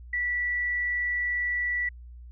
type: tone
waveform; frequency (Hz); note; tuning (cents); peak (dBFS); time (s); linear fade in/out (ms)
sine; 1957; B6; -16; -25; 0.13-1.89; 5
effects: added 60 Hz sine -42 dBFS peak until 2.31 s